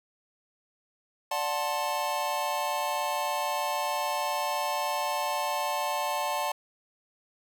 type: chord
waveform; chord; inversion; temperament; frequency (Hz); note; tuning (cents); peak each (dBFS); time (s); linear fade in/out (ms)
square; D dominant seventh; none; just; 587.3 / 734.2 / 881 / 1057.2; D5 / F#5 / A5 / C6; 0 / -14 / +2 / +18; -35 / -35 / -32 / -35; 1.31-6.52; 5
effects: none